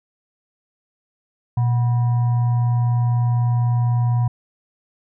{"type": "tone with frequency modulation", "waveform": "sine", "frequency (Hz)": 120, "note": "B2", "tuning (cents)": -49, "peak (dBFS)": -15, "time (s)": [1.57, 4.28], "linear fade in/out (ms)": 5, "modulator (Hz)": 856, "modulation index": 0.23, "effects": []}